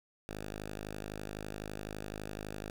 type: tone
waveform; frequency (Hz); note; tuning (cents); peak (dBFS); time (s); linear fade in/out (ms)
5% pulse; 51.91; G#1; 0; -29; 0.29-2.7; 0
effects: none